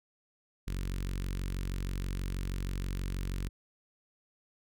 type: tone with notch filter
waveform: sawtooth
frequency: 46.26 Hz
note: F#1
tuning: in tune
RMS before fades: -35 dBFS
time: 0.67-3.49 s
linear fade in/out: 10 ms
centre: 720 Hz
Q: 0.54
effects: none